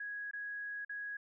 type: tone with dropouts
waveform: sine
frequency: 1661.2 Hz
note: G#6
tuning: in tune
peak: -39 dBFS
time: 0-1.17 s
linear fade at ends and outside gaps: 5 ms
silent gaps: 0.312-0.333 / 0.849-0.894 s
effects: none